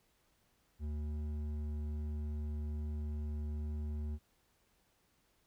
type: tone with hard clipping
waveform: sine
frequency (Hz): 75.1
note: D2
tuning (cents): +39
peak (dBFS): -38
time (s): 0.79-4.19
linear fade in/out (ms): 50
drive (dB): 8
effects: pink hiss -74 dBFS RMS until 5.46 s